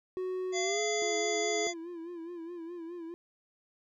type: tone with pitch glide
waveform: triangle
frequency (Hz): 370 to 422.6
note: F#4 to G#4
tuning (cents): 0 to +30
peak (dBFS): -30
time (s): 0.17-1.67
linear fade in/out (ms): 0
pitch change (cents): +230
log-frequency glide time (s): 0.62-0.8
type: harmonic tone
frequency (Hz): 686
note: F5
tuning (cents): -31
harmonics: 1 / 3 / 5 / 7 / 9 / 10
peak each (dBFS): -35 / -36 / -40 / -42 / -41 / -38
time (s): 0.52-1.74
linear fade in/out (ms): 50
type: tone with vibrato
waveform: triangle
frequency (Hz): 339.8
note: F4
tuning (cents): -47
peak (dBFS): -37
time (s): 1.02-3.14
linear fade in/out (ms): 0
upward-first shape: sine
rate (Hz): 4.8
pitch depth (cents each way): 74
effects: none